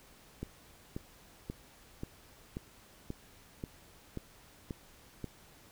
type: click train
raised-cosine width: 3 ms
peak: -25 dBFS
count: 10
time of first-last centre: 0.43-5.243 s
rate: 1.87 Hz
effects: pink hiss -59 dBFS RMS until 5.71 s